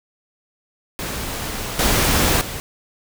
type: noise with level steps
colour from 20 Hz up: pink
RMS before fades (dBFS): -27 / -17 / -29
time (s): 0.99-2.6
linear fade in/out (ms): 0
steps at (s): 1.79 / 2.41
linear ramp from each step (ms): 2
effects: none